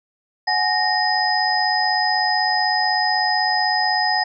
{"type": "tone cluster", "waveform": "sine", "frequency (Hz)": [743, 839, 1852, 5030], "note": ["F#5", "G#5", "A#6", "D#8"], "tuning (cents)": [7, 17, -12, 18], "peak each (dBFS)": -22, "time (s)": [0.47, 4.24], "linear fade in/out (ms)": 10, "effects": []}